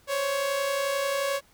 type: tone pair together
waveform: sawtooth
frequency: 526.7 / 558 Hz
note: C5 / C#5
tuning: +11 / +11 cents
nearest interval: minor second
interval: 100 cents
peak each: -30 / -22 dBFS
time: 0.07-1.41 s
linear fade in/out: 50 ms
effects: pink hiss -60 dBFS RMS until 1.53 s